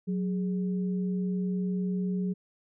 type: tone pair together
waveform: sine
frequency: 184.2 / 413.5 Hz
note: F#3 / G#4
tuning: -7 / -8 cents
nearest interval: octave + major second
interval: 1399 cents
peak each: -27 / -38 dBFS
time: 0.07-2.34 s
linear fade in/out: 20 ms
effects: none